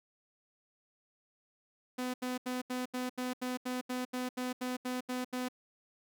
sawtooth tone bursts, 251.7 Hz, B3, 33 cents sharp, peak -30 dBFS, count 15, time 1.98-5.486 s, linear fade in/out 10 ms, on 160 ms, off 79 ms, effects none

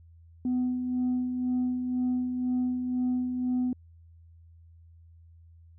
sine tone with tremolo, 250.8 Hz, B3, 27 cents sharp, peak -22 dBFS, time 0.45-3.73 s, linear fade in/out 2 ms, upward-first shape sine, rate 2 Hz, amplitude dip 50%, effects tanh soft clip ceiling -22 dBFS + added 83 Hz sine -51 dBFS peak until 5.78 s

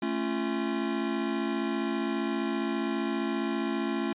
square chord, A augmented, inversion none, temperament just, 220 / 275 / 343.8 Hz, A3 / C#4 / E#4, 0 / -14 / -27 cents, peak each -33 dBFS, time 0.02-4.13 s, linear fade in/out 5 ms, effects resampled to 8000 Hz

